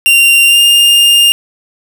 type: tone with pitch glide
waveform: 45% pulse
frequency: 2774 to 2811 Hz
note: F7 to F7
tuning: -12 to +11 cents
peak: -4 dBFS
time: 0.06-1.32 s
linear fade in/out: 0 ms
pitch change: +23 cents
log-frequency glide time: 0.46-0.6 s
effects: none